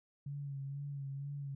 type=tone with vibrato; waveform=sine; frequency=140 Hz; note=C#3; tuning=18 cents sharp; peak=-39 dBFS; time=0.26-1.55 s; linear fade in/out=5 ms; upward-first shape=sine; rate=2.1 Hz; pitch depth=38 cents each way; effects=none